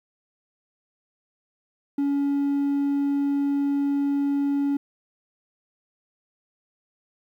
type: tone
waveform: triangle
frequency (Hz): 281.9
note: C#4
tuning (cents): +29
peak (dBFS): -18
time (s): 1.98-4.77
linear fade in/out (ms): 5
effects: tanh soft clip ceiling -14 dBFS + 10-bit